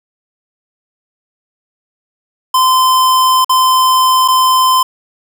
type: tone with dropouts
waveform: square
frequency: 1031 Hz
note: C6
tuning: 26 cents flat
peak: -8 dBFS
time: 2.54-4.83 s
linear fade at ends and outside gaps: 5 ms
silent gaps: 3.446-3.494 / 4.279-4.283 s
effects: none